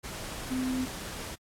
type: tone in noise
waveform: sine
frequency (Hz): 256.9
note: C4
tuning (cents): -32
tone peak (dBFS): -28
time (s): 0.5-0.86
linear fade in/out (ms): 20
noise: pink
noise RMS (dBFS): -39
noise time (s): 0.03-1.36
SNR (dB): +8
effects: low-pass 12000 Hz 12 dB/octave + AAC 64 kbps